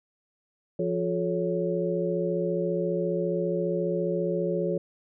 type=tone cluster; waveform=sine; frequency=173.3 / 355.3 / 430 / 556 Hz; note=F3 / F4 / A4 / C#5; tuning=-13 / +30 / -40 / +5 cents; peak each=-30 dBFS; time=0.79-4.78 s; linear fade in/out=5 ms; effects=none